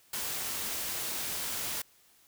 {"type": "noise", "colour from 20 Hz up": "white", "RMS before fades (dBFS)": -35, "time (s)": [0.13, 1.82], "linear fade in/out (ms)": 5, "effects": ["white hiss -63 dBFS RMS until 2.27 s"]}